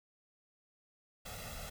pink noise with comb filter, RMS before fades -45 dBFS, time 1.25-1.7 s, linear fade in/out 10 ms, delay 1.5 ms, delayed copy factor +0.8, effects none

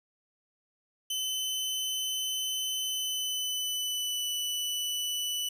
sawtooth tone with pitch glide, 3040 to 2974 Hz, F#7 to F#7, +46 to +8 cents, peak -27 dBFS, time 1.1-5.49 s, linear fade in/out 5 ms, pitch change -38 cents, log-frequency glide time 2.81-4.29 s, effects none

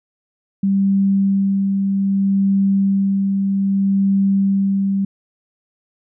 sine tone with tremolo, 196 Hz, G3, in tune, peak -12 dBFS, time 0.63-5.05 s, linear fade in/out 5 ms, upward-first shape sine, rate 0.63 Hz, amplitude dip 30%, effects none

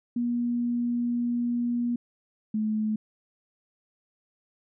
sine tone pair in turn, 239.8 / 215.7 Hz, A#3 / A3, +49 / -34 cents, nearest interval major second, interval 183 cents, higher first, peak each -24 / -24 dBFS, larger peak neither, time 0.16-1.96 / 2.54-2.96 s, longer first, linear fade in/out 5 ms, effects none

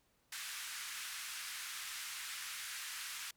pink band-pass noise, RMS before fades -45 dBFS, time 0.32-3.31 s, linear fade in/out 5 ms, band 1400 to 13000 Hz, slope 24 dB/octave, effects pink hiss -75 dBFS RMS until 3.36 s

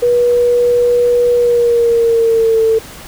sine tone with pitch glide, 484.2 to 446.6 Hz, B4 to A4, -34 to +26 cents, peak -8 dBFS, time 0.02-2.79 s, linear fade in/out 10 ms, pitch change -140 cents, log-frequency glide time 1.33-2.62 s, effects pink hiss -33 dBFS RMS until 3.07 s

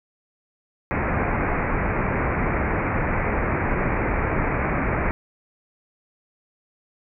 pink low-pass noise, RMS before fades -23 dBFS, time 0.91-5.11 s, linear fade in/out 0 ms, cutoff 2400 Hz, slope 96 dB/octave, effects none

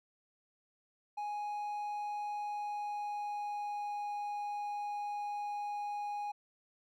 triangle tone with pitch glide, 830.6 to 825.3 Hz, G#5 to G#5, 0 to -11 cents, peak -34 dBFS, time 1.17-6.32 s, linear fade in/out 10 ms, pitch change -11 cents, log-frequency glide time 2.34-4.04 s, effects none

